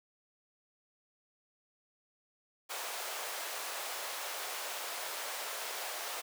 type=high-pass noise; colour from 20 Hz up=pink; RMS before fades=-40 dBFS; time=2.69-6.22 s; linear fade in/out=20 ms; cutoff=530 Hz; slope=24 dB/octave; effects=none